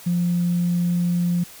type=tone; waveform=sine; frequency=174.61 Hz; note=F3; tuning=in tune; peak=-17 dBFS; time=0.06-1.44 s; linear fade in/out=10 ms; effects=tanh soft clip ceiling -13 dBFS + white hiss -43 dBFS RMS until 1.6 s